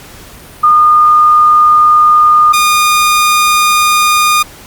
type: tone pair in turn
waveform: sine / sawtooth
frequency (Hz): 1220 / 1220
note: D#6 / D#6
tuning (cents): -34 / -34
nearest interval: unison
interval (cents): 0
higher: neither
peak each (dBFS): -3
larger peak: neither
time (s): 0.63-2.53 / 2.53-4.43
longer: neither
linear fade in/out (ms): 10
effects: pink hiss -34 dBFS RMS until 4.66 s + Opus 48 kbps